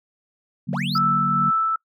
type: chord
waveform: sine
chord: D augmented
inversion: none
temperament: equal with one note detuned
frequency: 144.56 / 185 / 233.1 Hz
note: D3 / F#3 / A#3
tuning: -27 / 0 / 0 cents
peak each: -27 / -26 / -29 dBFS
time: 0.67-1.51 s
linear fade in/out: 20 ms
type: linear sweep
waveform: triangle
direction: up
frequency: 447.7 to 5170 Hz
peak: -25 dBFS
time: 0.73-0.98 s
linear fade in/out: 0 ms
type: tone with tremolo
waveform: sine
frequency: 1318.5 Hz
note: E6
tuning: in tune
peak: -16 dBFS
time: 0.95-1.76 s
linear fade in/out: 5 ms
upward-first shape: triangle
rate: 2.3 Hz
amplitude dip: 30%
effects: noise-tail reverb RT60 0.1 s tail -23 dB re dry